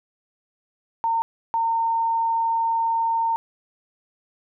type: tone bursts at uneven times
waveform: sine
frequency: 913 Hz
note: A#5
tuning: 36 cents flat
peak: -19 dBFS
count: 2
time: 1.04-1.22 / 1.54-3.36 s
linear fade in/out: 0 ms
effects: none